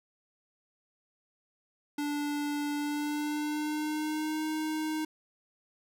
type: tone with pitch glide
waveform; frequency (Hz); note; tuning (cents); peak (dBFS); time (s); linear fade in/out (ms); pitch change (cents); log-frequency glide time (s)
square; 292 to 311.2; D4 to D#4; -10 to 0; -31; 1.98-5.05; 5; +110; 2.75-4.45
effects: none